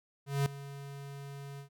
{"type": "tone with ADSR envelope", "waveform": "square", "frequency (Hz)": 140, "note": "C#3", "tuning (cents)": 18, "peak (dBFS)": -26, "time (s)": [0.26, 1.69], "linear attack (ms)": 200, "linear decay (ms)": 3, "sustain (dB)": -17, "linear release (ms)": 100, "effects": []}